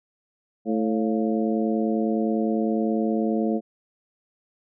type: harmonic tone with a mistuned harmonic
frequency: 109.8 Hz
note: A2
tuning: 3 cents flat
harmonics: 2 / 3 / 4 / 5 / 6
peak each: -23 / -27 / -29 / -31 / -33 dBFS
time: 0.65-3.61 s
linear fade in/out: 50 ms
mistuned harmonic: 6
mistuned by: +93 cents
effects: none